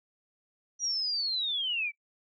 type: linear sweep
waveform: sine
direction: down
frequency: 5840 to 2260 Hz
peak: -28 dBFS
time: 0.79-1.92 s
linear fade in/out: 50 ms
effects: noise-tail reverb RT60 0.1 s tail -21 dB re dry